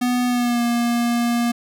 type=tone with pitch glide; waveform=square; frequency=246.9 to 237.3 Hz; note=B3 to A#3; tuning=0 to +31 cents; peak=-18 dBFS; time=0.01-1.52 s; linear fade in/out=10 ms; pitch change=-69 cents; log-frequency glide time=0.27-0.62 s; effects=none